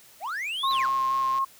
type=linear two-way sweep; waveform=triangle; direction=up then down; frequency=566 to 4040 to 566 Hz; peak=-27 dBFS; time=0.2-0.9 s; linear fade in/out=50 ms; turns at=0.71 s
type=tone with vibrato; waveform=sine; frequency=1071 Hz; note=C6; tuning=40 cents sharp; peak=-22 dBFS; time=0.63-1.45 s; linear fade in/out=10 ms; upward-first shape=square; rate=4.2 Hz; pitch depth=10 cents each way
type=click train; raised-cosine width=0.2 ms; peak=-25 dBFS; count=88; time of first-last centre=0.71-1.384 s; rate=129 Hz
effects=white hiss -53 dBFS RMS until 1.59 s